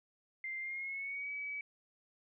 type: tone with pitch glide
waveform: sine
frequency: 2093 to 2282 Hz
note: C7 to C#7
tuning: 0 to +50 cents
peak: -38 dBFS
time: 0.44-1.61 s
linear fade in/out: 2 ms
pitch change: +150 cents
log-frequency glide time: 0.59-1.31 s
effects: none

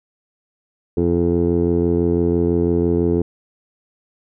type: tone with low-pass filter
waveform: 15% pulse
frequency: 86 Hz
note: F2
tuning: 26 cents flat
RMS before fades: -17 dBFS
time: 0.97-3.22 s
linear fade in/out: 5 ms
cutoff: 420 Hz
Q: 4.4
effects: none

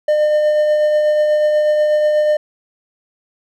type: tone with tremolo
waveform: triangle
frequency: 604 Hz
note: D5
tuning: 48 cents sharp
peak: -8 dBFS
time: 0.08-2.37 s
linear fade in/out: 5 ms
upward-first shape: triangle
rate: 8.2 Hz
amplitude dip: 30%
effects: none

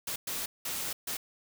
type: noise bursts at uneven times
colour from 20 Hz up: white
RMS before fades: -35 dBFS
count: 4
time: 0.07-0.16 / 0.27-0.46 / 0.65-0.93 / 1.07-1.17 s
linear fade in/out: 5 ms
effects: none

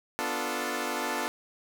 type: chord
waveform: 10% pulse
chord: B half-diminished seventh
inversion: none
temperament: equal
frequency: 246.9 / 293.7 / 349.2 / 440 Hz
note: B3 / D4 / F4 / A4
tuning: 0 / 0 / 0 / 0 cents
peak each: -27 dBFS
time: 0.19-1.28 s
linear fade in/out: 0 ms
effects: none

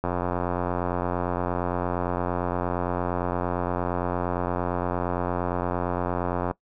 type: click train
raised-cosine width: 1 ms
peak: -12 dBFS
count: 575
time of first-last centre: 0.04-6.511 s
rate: 88.7 Hz
effects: noise-tail reverb RT60 0.1 s tail -20 dB re dry

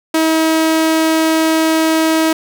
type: tone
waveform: sawtooth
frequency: 320.1 Hz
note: D#4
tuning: 49 cents sharp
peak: -7 dBFS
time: 0.14-2.33 s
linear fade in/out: 5 ms
effects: none

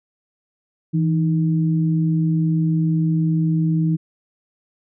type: tone pair together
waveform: sine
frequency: 162.95 / 311.1 Hz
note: E3 / D#4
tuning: -20 / 0 cents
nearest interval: major seventh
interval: 1120 cents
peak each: -16 / -24 dBFS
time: 0.93-3.97 s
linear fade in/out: 20 ms
effects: none

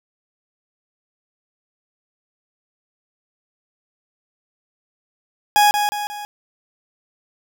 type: tone with echo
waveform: 40% pulse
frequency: 830 Hz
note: G#5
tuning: 1 cent flat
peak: -10 dBFS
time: 5.56-5.71 s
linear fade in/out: 0 ms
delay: 180 ms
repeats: 3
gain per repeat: -6 dB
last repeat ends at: 6.25 s
effects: none

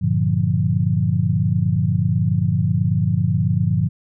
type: chord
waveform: sine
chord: G minor seventh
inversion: none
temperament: equal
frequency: 98 / 116.54 / 146.83 / 174.61 Hz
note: G2 / Bb2 / D3 / F3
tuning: 0 / 0 / 0 / 0 cents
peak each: -21 dBFS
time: 0.01-3.89 s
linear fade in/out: 20 ms
effects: none

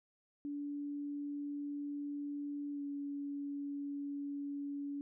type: tone with pitch glide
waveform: sine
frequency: 288.2 to 284.1 Hz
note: D4 to C#4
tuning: -33 to +43 cents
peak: -38 dBFS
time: 0.45-5.01 s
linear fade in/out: 0 ms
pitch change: -24 cents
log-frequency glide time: 2.72-2.82 s
effects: none

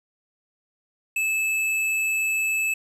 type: tone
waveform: square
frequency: 2613 Hz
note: E7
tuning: 16 cents flat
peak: -22 dBFS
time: 1.16-2.74 s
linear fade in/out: 5 ms
effects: low-pass 12000 Hz 12 dB/octave + 9-bit

